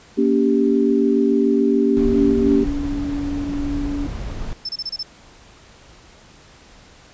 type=chord; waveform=sine; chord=G diminished; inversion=first; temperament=just; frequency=235.2 / 282.2 / 392 Hz; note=Bb3 / Db4 / G4; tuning=+16 / +31 / 0 cents; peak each=-18 dBFS; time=0.17-2.65 s; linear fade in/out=20 ms
type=noise; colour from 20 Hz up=brown; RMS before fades=-27 dBFS; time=1.97-4.53 s; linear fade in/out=0 ms
type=tone; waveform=sine; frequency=285.7 Hz; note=D4; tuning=48 cents flat; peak=-22 dBFS; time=2.04-4.07 s; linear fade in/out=5 ms
type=tone bursts; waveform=sine; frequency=5280 Hz; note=E8; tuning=2 cents sharp; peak=-23 dBFS; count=6; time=4.65-5.03 s; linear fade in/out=5 ms; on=40 ms; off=28 ms
effects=pink hiss -47 dBFS RMS until 7.13 s + resampled to 16000 Hz